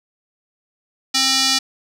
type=tone with band-pass filter; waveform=square; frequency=265.5 Hz; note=C4; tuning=25 cents sharp; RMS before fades=-17 dBFS; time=1.14-1.59 s; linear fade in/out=10 ms; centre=4900 Hz; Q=2.2; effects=none